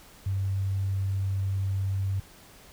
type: tone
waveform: sine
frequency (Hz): 97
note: G2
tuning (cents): -18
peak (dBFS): -25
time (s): 0.26-2.2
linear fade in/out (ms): 5
effects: pink hiss -52 dBFS RMS until 2.72 s